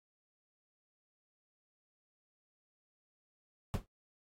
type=noise with exponential decay; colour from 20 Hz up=brown; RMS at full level=-28 dBFS; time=3.74-3.86 s; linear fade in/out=0 ms; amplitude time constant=24 ms; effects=AAC 48 kbps